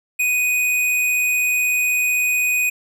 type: tone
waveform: square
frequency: 2489 Hz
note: D#7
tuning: in tune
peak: -17 dBFS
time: 0.19-2.7 s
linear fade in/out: 10 ms
effects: none